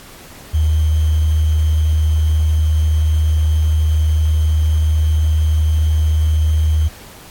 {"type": "tone with sample-and-hold", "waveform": "sine", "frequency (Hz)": 77.78, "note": "D#2", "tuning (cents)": 0, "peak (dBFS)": -11, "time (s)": [0.53, 6.89], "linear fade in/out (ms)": 20, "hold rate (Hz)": 3150, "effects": ["pink hiss -39 dBFS RMS until 7.3 s", "AAC 64 kbps"]}